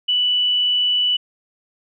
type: tone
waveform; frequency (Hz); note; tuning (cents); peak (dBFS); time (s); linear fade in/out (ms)
sine; 2966; F#7; +4; -15; 0.08-1.17; 10
effects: none